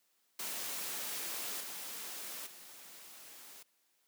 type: noise with level steps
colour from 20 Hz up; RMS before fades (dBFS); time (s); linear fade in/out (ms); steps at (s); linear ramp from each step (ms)
white; -40 / -44 / -53; 0.39-3.63; 5; 1.6 / 2.46; 10
effects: white hiss -75 dBFS RMS until 4.07 s + high-pass 200 Hz 12 dB/octave